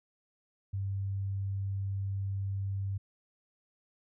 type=tone; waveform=sine; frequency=98 Hz; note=G2; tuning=in tune; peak=-31 dBFS; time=0.73-2.98 s; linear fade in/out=10 ms; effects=none